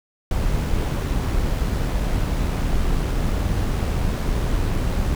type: noise with amplitude modulation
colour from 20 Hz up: brown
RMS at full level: -20 dBFS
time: 0.31-5.15 s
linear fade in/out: 2 ms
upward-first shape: sine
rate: 80.2 Hz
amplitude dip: 25%
effects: none